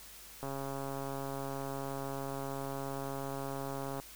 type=click train; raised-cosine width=1 ms; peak=-26 dBFS; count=490; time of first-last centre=0.43-3.999 s; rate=137 Hz; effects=added 50 Hz sine -61 dBFS peak until 4.15 s + white hiss -52 dBFS RMS until 4.15 s